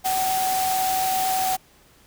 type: tone in noise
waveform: sine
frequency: 755 Hz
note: F#5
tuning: 35 cents sharp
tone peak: -21 dBFS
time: 0.04-1.57 s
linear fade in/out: 20 ms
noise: white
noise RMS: -28 dBFS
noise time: 0.04-1.57 s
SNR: +4 dB
effects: pink hiss -55 dBFS RMS until 2.06 s